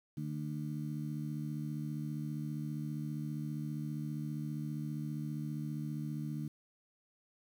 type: harmonic tone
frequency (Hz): 75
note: D2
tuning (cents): +37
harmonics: 2 / 3 / 4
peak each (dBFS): -38 / -42 / -44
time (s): 0.17-6.48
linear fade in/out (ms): 5
effects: 10-bit

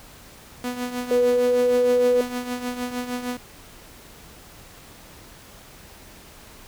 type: tone with tremolo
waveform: sawtooth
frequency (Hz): 246.9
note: B3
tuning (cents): 0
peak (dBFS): -20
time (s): 0.64-3.37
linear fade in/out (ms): 2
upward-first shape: triangle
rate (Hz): 6.5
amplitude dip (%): 70
type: tone with pitch glide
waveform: sine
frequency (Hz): 490 to 493.4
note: B4 to B4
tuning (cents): -14 to -2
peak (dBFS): -16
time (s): 1.11-2.21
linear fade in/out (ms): 2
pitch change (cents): +12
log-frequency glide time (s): 1.29-1.44
effects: pink hiss -46 dBFS RMS until 6.67 s

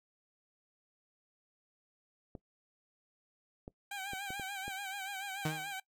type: clicks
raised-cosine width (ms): 2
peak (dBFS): -31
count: 6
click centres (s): 2.352 / 3.679 / 4.134 / 4.305 / 4.397 / 4.68
type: tone with vibrato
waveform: 15% pulse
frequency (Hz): 784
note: G5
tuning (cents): 0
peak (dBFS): -33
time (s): 3.91-5.8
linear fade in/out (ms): 5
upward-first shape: sine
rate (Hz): 6.9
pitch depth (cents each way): 67
type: tone with exponential decay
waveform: sawtooth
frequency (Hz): 155.56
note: D#3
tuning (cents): 0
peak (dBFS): -26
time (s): 5.45-5.73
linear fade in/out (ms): 5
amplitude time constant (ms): 60
effects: noise-tail reverb RT60 0.1 s tail -21 dB re dry

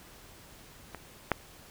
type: clicks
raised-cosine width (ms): 0.5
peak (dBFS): -24 / -9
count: 2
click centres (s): 0.947 / 1.317
effects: pink hiss -53 dBFS RMS until 1.7 s

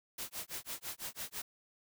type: noise with tremolo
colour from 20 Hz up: white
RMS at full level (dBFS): -40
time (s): 0.18-1.42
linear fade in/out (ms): 5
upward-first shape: sine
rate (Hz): 6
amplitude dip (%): 100
effects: none

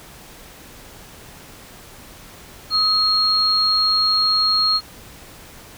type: tone pair together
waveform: sine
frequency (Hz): 1268 / 4265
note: D#6 / C8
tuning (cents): +32 / +32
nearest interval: octave + major sixth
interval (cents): 2100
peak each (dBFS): -23 / -15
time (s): 2.7-4.81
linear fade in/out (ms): 50
effects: pink hiss -42 dBFS RMS until 5.77 s

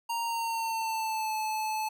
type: tone with pitch glide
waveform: square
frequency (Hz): 930 to 867.7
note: A#5 to A5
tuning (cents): -4 to -24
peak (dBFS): -30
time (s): 0.09-1.89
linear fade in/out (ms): 10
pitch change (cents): -120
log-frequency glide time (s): 0.23-1.35
effects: none

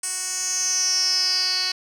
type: tone with band-pass filter sweep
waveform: 10% pulse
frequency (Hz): 370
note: F#4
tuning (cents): 0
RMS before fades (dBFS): -23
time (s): 0.03-1.72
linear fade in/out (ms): 5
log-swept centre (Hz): 8000 to 4200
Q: 8.6
effects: none

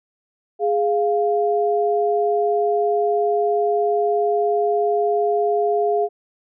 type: tone pair together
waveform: sine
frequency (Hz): 415.3 / 698.4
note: G#4 / F5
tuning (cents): 0 / 0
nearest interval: major sixth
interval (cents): 900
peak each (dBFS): -18 / -20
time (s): 0.59-6.09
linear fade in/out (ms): 50
effects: none

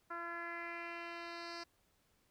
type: tone with low-pass filter sweep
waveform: 10% pulse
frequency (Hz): 340.6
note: F4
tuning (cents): -43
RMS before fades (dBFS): -45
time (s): 0.1-1.64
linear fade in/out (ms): 10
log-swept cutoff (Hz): 1400 to 4900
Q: 3.1
effects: pink hiss -75 dBFS RMS until 2.3 s

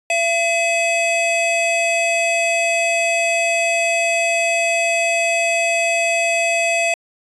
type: tone pair together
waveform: square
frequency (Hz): 675.9 / 2550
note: E5 / D#7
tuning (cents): +43 / +42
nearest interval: octave + major seventh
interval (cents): 2299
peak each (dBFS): -19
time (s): 0.1-6.94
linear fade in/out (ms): 2
effects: resampled to 24000 Hz

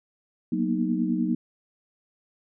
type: chord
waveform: sine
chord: B major seventh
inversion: second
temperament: equal with one note detuned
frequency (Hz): 185 / 233.1 / 243.1 / 311.1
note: F#3 / A#3 / B3 / D#4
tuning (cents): 0 / 0 / -27 / 0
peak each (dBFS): -28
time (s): 0.52-1.35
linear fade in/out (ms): 5
effects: none

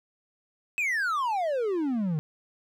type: exponential sweep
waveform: triangle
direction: down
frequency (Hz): 2596 to 146.83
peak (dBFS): -23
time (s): 0.78-2.19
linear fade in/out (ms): 0
effects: none

